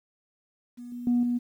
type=tone with level steps; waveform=sine; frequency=242.4 Hz; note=B3; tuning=32 cents flat; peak=-38 / -34 / -19 / -23 dBFS; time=0.77-1.39 s; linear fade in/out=20 ms; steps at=0.92 / 1.07 / 1.23 s; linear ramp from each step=2 ms; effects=tanh soft clip ceiling -17 dBFS + 10-bit